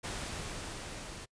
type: noise with level ramp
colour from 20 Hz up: pink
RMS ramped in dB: -38 to -45 dBFS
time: 0.03-1.26 s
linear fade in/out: 20 ms
effects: noise-tail reverb RT60 0.1 s tail -25 dB re dry + resampled to 22050 Hz